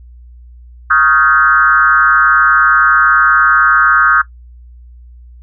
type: tone with frequency modulation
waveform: sine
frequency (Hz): 1396.9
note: F6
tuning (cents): 0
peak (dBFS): -6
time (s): 0.9-4.22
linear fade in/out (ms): 10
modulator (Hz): 145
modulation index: 1.5
effects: noise-tail reverb RT60 0.1 s tail -18 dB re dry + added 60 Hz sine -34 dBFS peak until 5.42 s